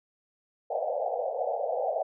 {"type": "band-pass noise", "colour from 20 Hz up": "white", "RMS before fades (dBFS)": -30, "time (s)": [0.7, 2.03], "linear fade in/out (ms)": 10, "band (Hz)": [480, 780], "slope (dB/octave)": 96, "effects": []}